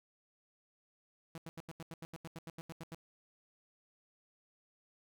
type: tone bursts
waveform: sawtooth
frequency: 164.1 Hz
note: E3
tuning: 8 cents flat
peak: -40 dBFS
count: 15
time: 1.35-2.946 s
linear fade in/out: 0 ms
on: 28 ms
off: 84 ms
effects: none